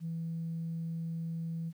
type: tone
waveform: sine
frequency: 164.81 Hz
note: E3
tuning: in tune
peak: -33 dBFS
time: 0-1.73 s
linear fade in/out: 50 ms
effects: tanh soft clip ceiling -30 dBFS + 11-bit